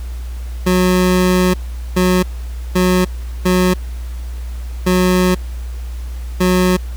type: tone bursts at uneven times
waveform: 25% pulse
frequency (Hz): 182.6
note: F#3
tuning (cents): -23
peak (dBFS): -7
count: 6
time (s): 0.66-1.54 / 1.96-2.23 / 2.75-3.05 / 3.45-3.74 / 4.86-5.35 / 6.4-6.77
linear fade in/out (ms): 10
effects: added 60 Hz sine -22 dBFS peak until 6.96 s + pink hiss -42 dBFS RMS until 6.96 s

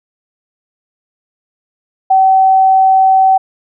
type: tone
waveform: sine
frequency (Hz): 764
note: G5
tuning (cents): -45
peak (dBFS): -5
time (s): 2.1-3.38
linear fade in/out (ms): 10
effects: none

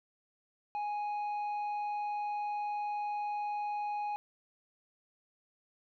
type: tone with tanh clipping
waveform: sine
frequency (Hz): 830.6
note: G#5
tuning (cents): 0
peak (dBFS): -34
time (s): 0.75-4.16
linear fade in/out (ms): 0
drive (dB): 5
effects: none

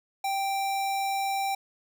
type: tone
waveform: square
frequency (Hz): 784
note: G5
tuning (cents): 0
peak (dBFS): -27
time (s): 0.24-1.55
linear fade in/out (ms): 5
effects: none

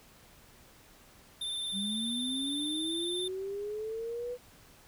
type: tone with vibrato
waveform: square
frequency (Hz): 3571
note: A7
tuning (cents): +25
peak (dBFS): -34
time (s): 1.41-3.28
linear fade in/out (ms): 5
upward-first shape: triangle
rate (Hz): 18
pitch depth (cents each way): 30
type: linear sweep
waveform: sine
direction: up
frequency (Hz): 191.1 to 496.8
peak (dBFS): -34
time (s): 1.72-4.38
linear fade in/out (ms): 50
effects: pink hiss -58 dBFS RMS until 4.87 s

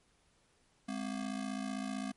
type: ring-modulated tone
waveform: square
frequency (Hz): 233.1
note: A#3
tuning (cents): 0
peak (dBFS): -34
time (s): 0.88-2.12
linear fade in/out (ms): 10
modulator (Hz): 27.8
effects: pink hiss -71 dBFS RMS until 2.16 s + MP3 48 kbps

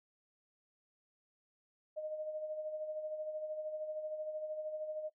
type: tone with tremolo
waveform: sine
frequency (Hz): 617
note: D#5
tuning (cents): -15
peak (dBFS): -36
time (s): 1.96-5.1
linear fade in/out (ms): 20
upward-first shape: sine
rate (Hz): 13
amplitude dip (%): 50
effects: noise-tail reverb RT60 0.1 s tail -20 dB re dry

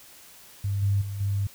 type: tone with level steps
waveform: sine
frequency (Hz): 99.8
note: G2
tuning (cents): +32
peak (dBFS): -24 / -20 / -30 / -23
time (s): 0.64-1.47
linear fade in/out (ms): 5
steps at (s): 0.82 / 1.01 / 1.2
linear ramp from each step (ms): 10
effects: white hiss -50 dBFS RMS until 1.54 s

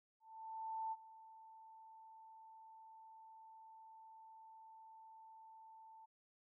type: tone with ADSR envelope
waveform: sine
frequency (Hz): 888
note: A5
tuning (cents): +16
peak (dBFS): -39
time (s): 0.2-6.06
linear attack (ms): 720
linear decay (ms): 37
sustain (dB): -18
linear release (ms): 13
effects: none

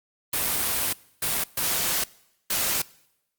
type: noise bursts at uneven times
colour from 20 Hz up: white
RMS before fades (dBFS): -25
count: 4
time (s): 0.33-0.93 / 1.22-1.44 / 1.57-2.04 / 2.5-2.82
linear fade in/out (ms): 5
effects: noise-tail reverb RT60 0.9 s tail -23 dB re dry + Opus 32 kbps

